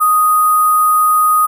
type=tone with sample-and-hold; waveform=sine; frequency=1244.5 Hz; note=D#6; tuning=in tune; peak=-8 dBFS; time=0-1.47 s; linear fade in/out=20 ms; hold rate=11025 Hz; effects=none